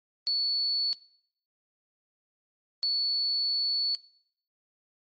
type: tone bursts at uneven times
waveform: sine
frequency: 4435 Hz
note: C#8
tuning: in tune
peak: -24 dBFS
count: 2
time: 0.27-0.93 / 2.83-3.95 s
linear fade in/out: 0 ms
effects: noise-tail reverb RT60 0.7 s tail -23 dB re dry + MP3 32 kbps